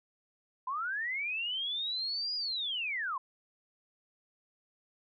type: linear two-way sweep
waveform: sine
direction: up then down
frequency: 987.8 to 4950 to 987.8 Hz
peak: -32 dBFS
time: 0.67-3.18 s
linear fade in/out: 5 ms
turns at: 2.35 s
effects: none